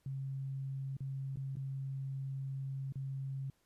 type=tone with dropouts; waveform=sine; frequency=135.3 Hz; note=C#3; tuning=42 cents flat; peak=-37 dBFS; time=0.06-3.5 s; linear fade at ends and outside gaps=2 ms; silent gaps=0.968-1.005 / 1.359-1.371 / 1.556-1.568 / 2.923-2.956 s; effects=pink hiss -75 dBFS RMS until 3.65 s + resampled to 32000 Hz